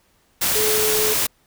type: tone in noise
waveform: sine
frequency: 430 Hz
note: A4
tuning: 40 cents flat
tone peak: -21 dBFS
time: 0.55-1.14 s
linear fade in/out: 10 ms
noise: white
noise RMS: -20 dBFS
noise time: 0.41-1.27 s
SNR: -4 dB
effects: pink hiss -61 dBFS RMS until 1.46 s